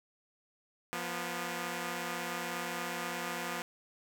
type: tone pair together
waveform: 5% pulse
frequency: 174.61 / 243.6 Hz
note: F3 / B3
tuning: 0 / -24 cents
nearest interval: tritone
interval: 576 cents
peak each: -27 / -27 dBFS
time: 0.93-3.62 s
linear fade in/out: 0 ms
effects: none